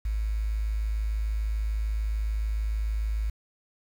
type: tone with quantisation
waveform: sine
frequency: 53.4 Hz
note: G#1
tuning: 49 cents sharp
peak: -25 dBFS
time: 0.05-3.3 s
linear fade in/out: 5 ms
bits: 8
effects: none